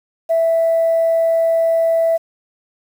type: tone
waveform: sine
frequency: 659.3 Hz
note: E5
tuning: in tune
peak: -11 dBFS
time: 0.29-2.18 s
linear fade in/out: 20 ms
effects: tanh soft clip ceiling -8 dBFS + 7-bit